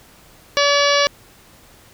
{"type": "harmonic tone", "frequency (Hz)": 572, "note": "D5", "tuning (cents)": -46, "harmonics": [1, 2, 3, 4, 5, 6, 7, 8, 9, 10], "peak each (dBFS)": [-17, -20, -22, -23, -24, -25, -25, -26, -27, -27], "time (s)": [0.57, 1.07], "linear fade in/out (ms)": 0, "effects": ["pink hiss -48 dBFS RMS until 1.93 s"]}